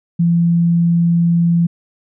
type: tone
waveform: sine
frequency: 170 Hz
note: F3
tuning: 46 cents flat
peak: -10 dBFS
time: 0.19-1.67 s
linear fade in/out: 10 ms
effects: none